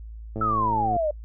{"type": "click train", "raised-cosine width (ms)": 2, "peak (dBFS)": -19, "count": 67, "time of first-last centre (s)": [0.36, 0.966], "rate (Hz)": 109}
{"type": "exponential sweep", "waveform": "sine", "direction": "down", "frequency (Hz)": [1338, 585], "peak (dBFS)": -21, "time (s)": [0.41, 1.11], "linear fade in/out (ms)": 5}
{"effects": ["noise-tail reverb RT60 0.1 s tail -25 dB re dry", "added 55 Hz sine -36 dBFS peak until 1.24 s"]}